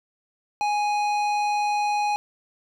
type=tone with tanh clipping; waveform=triangle; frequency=830.6 Hz; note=G#5; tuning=in tune; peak=-23 dBFS; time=0.61-2.16 s; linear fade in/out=0 ms; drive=18 dB; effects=none

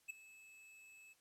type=tone with ADSR envelope; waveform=square; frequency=2600 Hz; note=E7; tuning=24 cents flat; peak=-40 dBFS; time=0.08-1.14 s; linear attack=22 ms; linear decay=7 ms; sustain=-19 dB; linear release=21 ms; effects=white hiss -74 dBFS RMS until 1.2 s + low-pass 12000 Hz 12 dB/octave

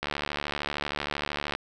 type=click train; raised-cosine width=0.3 ms; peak=-13 dBFS; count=112; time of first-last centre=0.03-1.551 s; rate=73 Hz; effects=none

